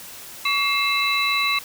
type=tone cluster; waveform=sine; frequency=1131 / 2125 / 2637 / 3952 Hz; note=C#6 / C7 / E7 / B7; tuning=+34 / +26 / 0 / 0 cents; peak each=-24 dBFS; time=0.45-1.59 s; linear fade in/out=5 ms; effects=white hiss -39 dBFS RMS until 1.64 s